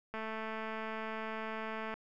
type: click train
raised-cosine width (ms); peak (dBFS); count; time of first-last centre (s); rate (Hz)
0.5; -26; 397; 0.14-1.94; 220
effects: none

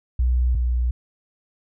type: tone pair in turn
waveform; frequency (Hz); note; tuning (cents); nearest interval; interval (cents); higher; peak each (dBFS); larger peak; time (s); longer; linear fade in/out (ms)
sine; 61.74 / 60.85; B1 / B1; 0 / -25; unison; 25; first; -16 / -18; first; 0.19-0.55 / 0.55-0.91; neither; 5
effects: none

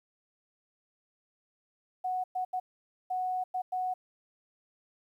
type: tone bursts at uneven times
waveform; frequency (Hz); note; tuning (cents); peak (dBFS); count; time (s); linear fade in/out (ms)
sine; 738; F#5; -5; -29; 6; 2.04-2.24 / 2.35-2.45 / 2.53-2.6 / 3.1-3.44 / 3.54-3.62 / 3.72-3.94; 10
effects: 11-bit

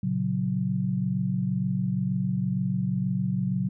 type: chord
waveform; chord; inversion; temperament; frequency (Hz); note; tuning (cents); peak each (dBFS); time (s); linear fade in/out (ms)
sine; F# major; first; equal; 116.54 / 138.59 / 185; A#2 / C#3 / F#3; 0 / 0 / 0; -31 / -29 / -26; 0.03-3.69; 5
effects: none

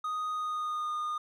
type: tone with pitch glide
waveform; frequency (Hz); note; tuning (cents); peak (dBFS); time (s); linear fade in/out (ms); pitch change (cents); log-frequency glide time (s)
triangle; 1244.5 to 1222.4; D#6 to D#6; 0 to -31; -29; 0.04-1.18; 5; -31; 0.31-0.92
effects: none

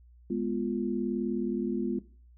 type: chord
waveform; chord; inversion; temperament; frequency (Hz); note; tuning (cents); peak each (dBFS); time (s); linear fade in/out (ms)
sine; F diminished; first; equal; 207.7 / 246.9 / 349.2; Ab3 / Cb4 / F4; 0 / 0 / 0; -32; 0.3-1.99; 5
effects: noise-tail reverb RT60 0.4 s tail -17 dB re dry + added 60 Hz sine -53 dBFS peak until 2.37 s

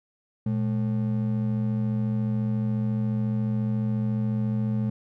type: ring-modulated tone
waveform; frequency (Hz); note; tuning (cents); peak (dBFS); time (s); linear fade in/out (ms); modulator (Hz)
triangle; 165.3; E3; +5; -18; 0.46-4.9; 5; 47.1
effects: none

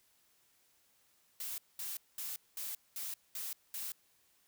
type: noise bursts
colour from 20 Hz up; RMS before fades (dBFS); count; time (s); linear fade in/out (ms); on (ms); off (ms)
blue; -41; 7; 1.4-3.92; 2; 180; 210
effects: white hiss -71 dBFS RMS until 4.47 s

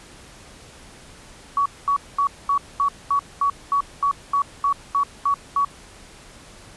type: tone bursts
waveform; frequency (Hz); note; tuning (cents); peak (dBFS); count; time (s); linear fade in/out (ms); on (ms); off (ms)
sine; 1127; C#6; +28; -16; 14; 1.57-5.648; 2; 87; 220
effects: pink hiss -45 dBFS RMS until 6.76 s + resampled to 24000 Hz

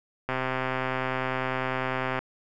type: click train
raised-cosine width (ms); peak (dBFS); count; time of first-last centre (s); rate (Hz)
0.5; -13; 248; 0.29-2.19; 130
effects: none

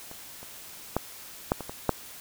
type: clicks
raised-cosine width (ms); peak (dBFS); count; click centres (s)
1; -28 / -30 / -10 / -8 / -21 / -22 / -7; 7; 0.114 / 0.43 / 0.966 / 1.519 / 1.607 / 1.695 / 1.893
effects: white hiss -45 dBFS RMS until 2.2 s

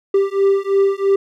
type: beating tone pair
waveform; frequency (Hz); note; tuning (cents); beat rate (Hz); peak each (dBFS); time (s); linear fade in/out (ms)
triangle; 392 / 395; G4 / G4; 0 / +13; 3; -14; 0.14-1.16; 5
effects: none

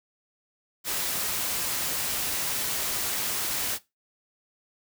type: noise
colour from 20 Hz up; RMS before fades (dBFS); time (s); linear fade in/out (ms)
white; -29; 0.84-3.79; 50
effects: noise-tail reverb RT60 0.2 s tail -17 dB re dry

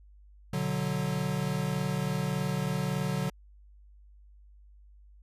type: chord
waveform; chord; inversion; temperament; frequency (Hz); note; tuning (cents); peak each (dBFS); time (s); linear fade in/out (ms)
square; B minor; none; equal; 123.47 / 146.83 / 185; B2 / D3 / F#3; 0 / 0 / 0; -37 / -32 / -33; 0.53-3.3; 5
effects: added 50 Hz sine -52 dBFS peak until 5.22 s + resampled to 32000 Hz

